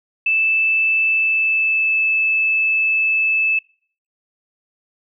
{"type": "tone with pitch glide", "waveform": "sine", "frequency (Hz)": [2635, 2620], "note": ["E7", "E7"], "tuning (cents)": [-1, -11], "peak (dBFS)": -14, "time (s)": [0.26, 3.59], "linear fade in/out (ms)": 5, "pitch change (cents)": -10, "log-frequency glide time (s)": [1.09, 2], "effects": ["noise-tail reverb RT60 0.5 s tail -24 dB re dry"]}